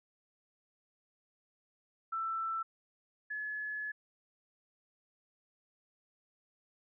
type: tone pair in turn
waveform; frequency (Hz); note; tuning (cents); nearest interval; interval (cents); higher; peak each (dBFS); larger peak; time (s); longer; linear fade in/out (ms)
sine; 1331 / 1706.9; E6 / G#6; +16 / +47; major third; 431; second; -33 / -36; first; 2.12-2.63 / 3.3-3.92; second; 10
effects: none